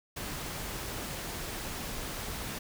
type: noise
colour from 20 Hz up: pink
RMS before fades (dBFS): -38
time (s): 0.16-2.59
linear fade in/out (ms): 10
effects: none